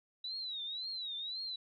sine tone with vibrato, 3900 Hz, B7, 23 cents flat, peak -38 dBFS, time 0.24-1.56 s, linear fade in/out 5 ms, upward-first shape triangle, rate 1.9 Hz, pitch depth 170 cents each way, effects none

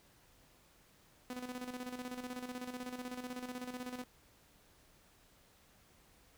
sawtooth tone with tremolo, 249.8 Hz, B3, 20 cents sharp, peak -36 dBFS, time 1.3-4.04 s, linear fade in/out 2 ms, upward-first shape square, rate 16 Hz, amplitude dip 60%, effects pink hiss -66 dBFS RMS until 6.37 s

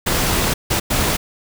pink noise bursts at uneven times, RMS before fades -18 dBFS, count 3, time 0.06-0.54 / 0.7-0.8 / 0.9-1.17 s, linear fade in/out 10 ms, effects none

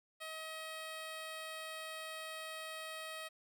10% pulse tone, 635 Hz, D#5, 35 cents sharp, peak -35 dBFS, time 0.2-3.29 s, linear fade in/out 20 ms, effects none

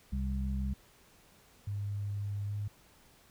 harmonic tone, 65.9 Hz, C2, 13 cents sharp, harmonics 1 / 2 / 3, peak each -32 / -42 / -37 dBFS, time 0.12-0.74 s, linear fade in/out 10 ms
sine tone with pitch glide, 101.6 to 103.26 Hz, G#2 to G#2, -38 to -9 cents, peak -33 dBFS, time 1.67-2.68 s, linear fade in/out 5 ms, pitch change +29 cents, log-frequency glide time 2.46-2.55 s
effects pink hiss -62 dBFS RMS until 3.3 s

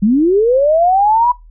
sine linear sweep, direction up, 190 to 992 Hz, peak -8 dBFS, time 0.02-1.32 s, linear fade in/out 10 ms, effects noise-tail reverb RT60 0.2 s tail -21 dB re dry + added 40 Hz sine -37 dBFS peak until 1.5 s

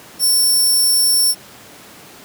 10% pulse tone, 5430 Hz, F8, 50 cents flat, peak -6 dBFS, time 0.19-1.35 s, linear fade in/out 50 ms, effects pink hiss -40 dBFS RMS until 2.24 s + high-pass 150 Hz 12 dB/octave

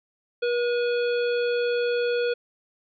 harmonic tone with a mistuned harmonic, 481.5 Hz, B4, 44 cents flat, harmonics 1 / 3 / 5 / 7 / 9, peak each -22 / -32 / -36 / -39 / -41 dBFS, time 0.42-2.34 s, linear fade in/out 10 ms, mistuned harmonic 5, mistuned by +60 cents, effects none

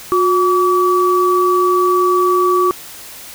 sine tone pair together, 361 / 1146.1 Hz, F#4 / D6, -43 / -43 cents, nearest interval octave + minor sixth, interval 2000 cents, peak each -13 dBFS, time 0.12-2.71 s, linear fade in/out 0 ms, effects white hiss -34 dBFS RMS until 3.34 s

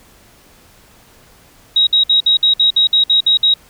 sine tone bursts, 3810 Hz, A#7, 37 cents sharp, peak -8 dBFS, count 11, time 1.76-3.54 s, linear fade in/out 5 ms, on 110 ms, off 57 ms, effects pink hiss -47 dBFS RMS until 3.69 s

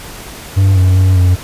triangle tone with pitch steps, 96.8 / 92.7 / 93.9 / 90.6 Hz, G2 / F#2 / F#2 / F#2, -21 / +4 / +26 / -36 cents, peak -4 dBFS, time 0.56-1.36 s, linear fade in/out 20 ms, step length 200 ms, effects pink hiss -30 dBFS RMS until 1.43 s + resampled to 32000 Hz

